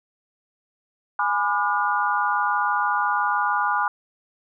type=chord; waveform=sine; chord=G# diminished seventh; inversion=none; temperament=just; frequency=830.6 / 996.7 / 1196.1 / 1435.3 Hz; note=G#5 / B5 / D6 / F6; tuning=0 / +16 / +31 / +47 cents; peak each=-25 dBFS; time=1.19-3.88 s; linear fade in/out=2 ms; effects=none